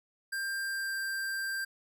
square tone with pitch glide, 1589 to 1579.8 Hz, G6 to G6, +23 to +13 cents, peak -33 dBFS, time 0.32-1.65 s, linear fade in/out 10 ms, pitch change -10 cents, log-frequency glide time 0.62-0.98 s, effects none

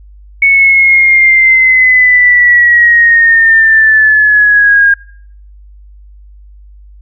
sine linear sweep, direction down, 2218 to 1618 Hz, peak -3 dBFS, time 0.42-4.94 s, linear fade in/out 5 ms, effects noise-tail reverb RT60 0.6 s tail -24 dB re dry + added 50 Hz sine -33 dBFS peak until 7.01 s

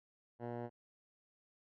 10% pulse tone with low-pass filter, 119.5 Hz, A#2, 43 cents sharp, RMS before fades -43 dBFS, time 0.39-0.7 s, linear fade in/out 50 ms, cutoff 1000 Hz, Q 1.1, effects none

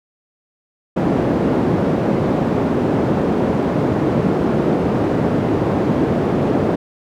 white band-pass noise, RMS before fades -17 dBFS, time 0.96-6.76 s, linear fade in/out 10 ms, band 130 to 370 Hz, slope 12 dB/octave, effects none

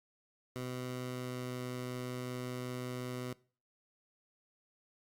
15% pulse tone with pitch glide, 126.1 to 125.3 Hz, B2 to B2, +36 to +25 cents, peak -32 dBFS, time 0.56-3.33 s, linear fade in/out 0 ms, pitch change -11 cents, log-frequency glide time 0.97-1.63 s, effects noise-tail reverb RT60 0.4 s tail -21 dB re dry + Opus 48 kbps

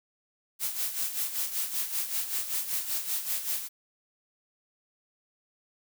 blue noise with tremolo, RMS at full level -29 dBFS, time 0.59-3.69 s, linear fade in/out 50 ms, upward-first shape sine, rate 5.2 Hz, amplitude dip 65%, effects none

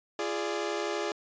sawtooth chord, D diminished, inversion first, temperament equal with one note detuned, 343.2 / 415.3 / 587.3 Hz, F4 / Ab4 / D5, -30 / 0 / 0 cents, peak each -31 / -29 / -32 dBFS, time 0.19-1.12 s, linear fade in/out 2 ms, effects resampled to 16000 Hz

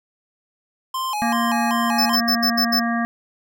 square tone with vibrato, 937 Hz, A#5, 9 cents sharp, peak -23 dBFS, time 0.94-2.16 s, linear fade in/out 5 ms, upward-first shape square, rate 2.6 Hz, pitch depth 190 cents each way
harmonic tone, 233.1 Hz, A#3, in tune, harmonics 1 / 3 / 5 / 7 / 8, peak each -21 / -26 / -28 / -29 / -30 dBFS, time 1.22-3.05 s, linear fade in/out 0 ms
square tone bursts, 5274 Hz, E8, in tune, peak -17 dBFS, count 6, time 1.98-2.799 s, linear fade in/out 10 ms, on 79 ms, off 69 ms
effects none

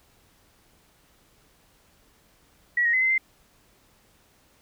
sine tone with pitch steps, 1928 / 1875 / 2036 / 2063 / 2083 Hz, B6 / A#6 / C7 / C7 / C7, -42 / +10 / -48 / -25 / -8 cents, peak -19 dBFS, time 2.77-3.18 s, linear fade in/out 5 ms, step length 82 ms, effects pink hiss -61 dBFS RMS until 4.61 s

